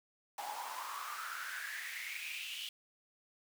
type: noise with high-pass filter sweep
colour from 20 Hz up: pink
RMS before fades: -43 dBFS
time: 0.38-2.69 s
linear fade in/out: 2 ms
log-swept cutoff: 780 to 3100 Hz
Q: 7
effects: none